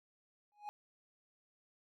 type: tone with exponential growth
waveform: triangle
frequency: 830.6 Hz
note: G#5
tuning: in tune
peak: -36 dBFS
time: 0.52-0.69 s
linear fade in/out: 0 ms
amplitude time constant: 35 ms
effects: none